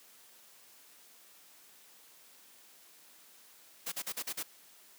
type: noise bursts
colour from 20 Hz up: white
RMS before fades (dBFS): -37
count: 6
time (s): 3.86-4.431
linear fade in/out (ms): 10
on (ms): 61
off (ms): 41
effects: white hiss -59 dBFS RMS until 4.98 s + high-pass 200 Hz 12 dB/octave